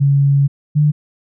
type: tone pair in turn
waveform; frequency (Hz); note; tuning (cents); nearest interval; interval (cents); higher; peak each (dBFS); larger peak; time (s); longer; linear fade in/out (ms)
sine; 140 / 149.18; C#3 / D3; +18 / +27; minor second; 109; second; -9; neither; 0-0.48 / 0.75-0.92; first; 20
effects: none